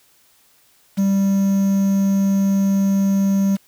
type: tone with quantisation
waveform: triangle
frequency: 196 Hz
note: G3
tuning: in tune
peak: -12 dBFS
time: 0.97-3.57 s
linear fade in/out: 20 ms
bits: 6
effects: white hiss -56 dBFS RMS until 3.67 s